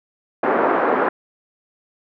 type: band-pass noise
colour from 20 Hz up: pink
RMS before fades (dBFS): -18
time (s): 0.43-1.09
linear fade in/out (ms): 5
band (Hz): 290 to 1500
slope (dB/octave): 24
effects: none